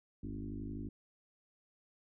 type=tone with frequency modulation; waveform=sine; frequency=165.6 Hz; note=E3; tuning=8 cents sharp; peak=-39 dBFS; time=0.23-0.89 s; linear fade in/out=5 ms; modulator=51.6 Hz; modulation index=3; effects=none